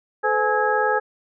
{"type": "tone cluster", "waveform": "sine", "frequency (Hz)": [432.7, 511, 842, 1289, 1650], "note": ["A4", "C5", "G#5", "E6", "G#6"], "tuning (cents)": [-29, -41, 24, -39, -12], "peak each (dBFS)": [-24, -24, -22, -26, -24], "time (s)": [0.23, 1], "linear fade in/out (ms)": 20, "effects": []}